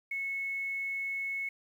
sine tone with quantisation, 2196 Hz, C#7, 17 cents flat, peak -32 dBFS, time 0.11-1.49 s, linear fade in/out 5 ms, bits 10, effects none

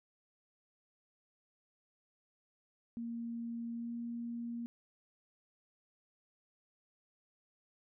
sine tone with pitch glide, 233.1 to 235.3 Hz, A#3 to A#3, 0 to +16 cents, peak -38 dBFS, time 2.97-4.66 s, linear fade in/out 0 ms, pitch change +16 cents, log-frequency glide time 3.74-3.92 s, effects none

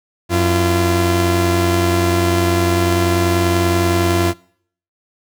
sawtooth tone pair together, 90.5 / 341.7 Hz, F#2 / F4, -38 / -38 cents, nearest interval octave + major seventh, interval 2300 cents, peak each -12 dBFS, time 0.29-4.34 s, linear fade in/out 50 ms, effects noise-tail reverb RT60 0.6 s tail -24 dB re dry

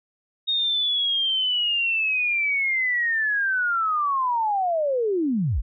sine linear sweep, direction down, 3729 to 34.65 Hz, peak -20 dBFS, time 0.47-5.62 s, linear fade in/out 20 ms, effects none

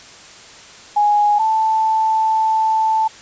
sine tone pair in turn, 830.6 / 880 Hz, G#5 / A5, 0 / 0 cents, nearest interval minor second, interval 100 cents, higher second, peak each -11 / -13 dBFS, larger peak first, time 0.96-1.39 / 1.39-3.08 s, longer second, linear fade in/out 10 ms, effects white hiss -40 dBFS RMS until 3.21 s + resampled to 16000 Hz

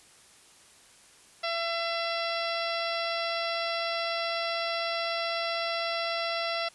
harmonic tone, 673 Hz, E5, 36 cents sharp, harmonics 1 / 2 / 3 / 4 / 5 / 6 / 7 / 8, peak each -32 / -35 / -37 / -38 / -39 / -40 / -40 / -41 dBFS, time 1.43-6.69 s, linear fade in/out 10 ms, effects white hiss -56 dBFS RMS until 6.74 s + resampled to 24000 Hz

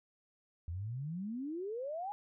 sine exponential sweep, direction up, 80.1 to 842 Hz, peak -37 dBFS, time 0.68-2.12 s, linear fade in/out 0 ms, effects none

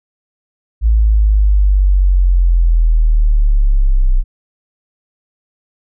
sine linear sweep, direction down, 55.3 to 30.87 Hz, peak -7 dBFS, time 0.81-4.24 s, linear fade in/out 50 ms, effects none

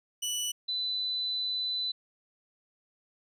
20% pulse / sine tone pair in turn, 2960 / 4001 Hz, F#7 / B7, 0 / +22 cents, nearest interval perfect fourth, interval 522 cents, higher second, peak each -25 / -29 dBFS, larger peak first, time 0.22-0.52 / 0.68-1.92 s, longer second, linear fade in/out 10 ms, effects none

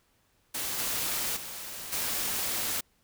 white noise with level steps, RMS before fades -33 / -31 / -40 / -31 dBFS, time 0.54-2.81 s, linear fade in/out 10 ms, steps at 0.78 / 1.36 / 1.92 s, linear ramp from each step 10 ms, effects pink hiss -69 dBFS RMS until 3.03 s

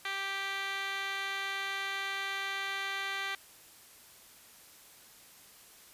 15% pulse tone with band-pass filter, 392 Hz, G4, in tune, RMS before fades -36 dBFS, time 0.05-3.35 s, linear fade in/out 2 ms, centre 2500 Hz, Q 5.1, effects white hiss -56 dBFS RMS until 5.93 s + resampled to 32000 Hz

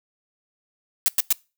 blue noise bursts, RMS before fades -18 dBFS, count 3, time 1.06-1.326 s, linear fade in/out 0 ms, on 22 ms, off 100 ms, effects noise-tail reverb RT60 0.3 s tail -24 dB re dry

